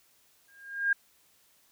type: tone with exponential growth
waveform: sine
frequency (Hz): 1615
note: G#6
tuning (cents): -49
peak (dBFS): -20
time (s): 0.48-0.93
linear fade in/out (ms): 5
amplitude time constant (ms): 96
effects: white hiss -65 dBFS RMS until 1.71 s